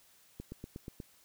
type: click train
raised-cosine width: 3 ms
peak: -29 dBFS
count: 6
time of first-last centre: 0.4-1.002 s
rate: 8.31 Hz
effects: white hiss -64 dBFS RMS until 1.24 s